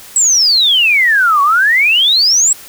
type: exponential two-way sweep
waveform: sine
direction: down then up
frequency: 7902 to 1100 to 7902 Hz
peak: -7 dBFS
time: 0.16-2.53 s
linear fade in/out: 2 ms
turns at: 1.42 s
effects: white hiss -35 dBFS RMS until 2.68 s